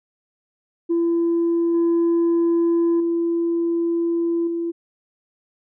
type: tone with level steps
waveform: sine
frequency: 337.7 Hz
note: E4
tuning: 42 cents sharp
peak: -15 / -13 / -17 / -21 dBFS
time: 0.89-4.72 s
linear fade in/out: 20 ms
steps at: 1.74 / 3 / 4.47 s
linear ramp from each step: 5 ms
effects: tanh soft clip ceiling -14 dBFS